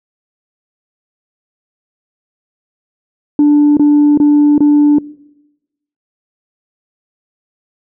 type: tone bursts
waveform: sine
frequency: 293.7 Hz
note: D4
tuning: in tune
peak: -3 dBFS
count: 4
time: 3.39-4.985 s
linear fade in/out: 2 ms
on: 380 ms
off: 25 ms
effects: noise-tail reverb RT60 1.0 s tail -22 dB re dry + tanh soft clip ceiling -3 dBFS